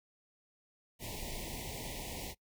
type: band-stop noise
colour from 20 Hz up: pink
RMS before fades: -42 dBFS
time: 0.99-2.35 s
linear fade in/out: 50 ms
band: 990 to 1900 Hz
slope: 96 dB/octave
effects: noise-tail reverb RT60 0.1 s tail -22 dB re dry